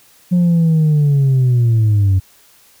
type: linear sweep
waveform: sine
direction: down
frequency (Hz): 179.9 to 92.5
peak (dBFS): -7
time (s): 0.31-2.2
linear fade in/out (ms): 20
effects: tanh soft clip ceiling -8 dBFS + white hiss -49 dBFS RMS until 2.8 s